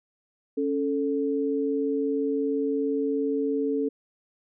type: tone pair together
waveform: sine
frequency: 277.2 / 440 Hz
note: C#4 / A4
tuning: 0 / 0 cents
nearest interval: minor sixth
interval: 800 cents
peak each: -26 dBFS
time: 0.57-3.89 s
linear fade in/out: 10 ms
effects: none